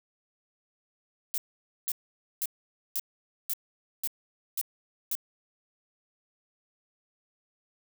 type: noise bursts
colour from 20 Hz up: violet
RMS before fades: -30 dBFS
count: 8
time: 1.34-5.152 s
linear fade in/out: 0 ms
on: 39 ms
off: 500 ms
effects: none